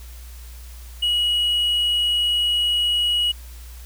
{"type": "tone with hard clipping", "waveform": "sine", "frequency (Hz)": 2910, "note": "F#7", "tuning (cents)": -29, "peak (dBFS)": -18, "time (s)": [1.02, 3.32], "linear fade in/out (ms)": 10, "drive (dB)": 2, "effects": ["added 60 Hz sine -36 dBFS peak until 3.85 s", "white hiss -47 dBFS RMS until 3.85 s"]}